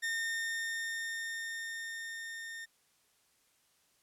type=tone with level ramp; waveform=40% pulse; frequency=1824 Hz; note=A#6; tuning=38 cents flat; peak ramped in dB=-31 to -41 dBFS; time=0.02-2.66 s; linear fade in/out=20 ms; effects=white hiss -71 dBFS RMS until 4.02 s + low-pass 12000 Hz 12 dB/octave